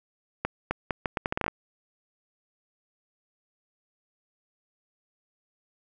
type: accelerating click train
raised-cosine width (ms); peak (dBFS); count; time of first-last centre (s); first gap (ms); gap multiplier
0.5; -11; 12; 0.45-1.48; 260; 0.76
effects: none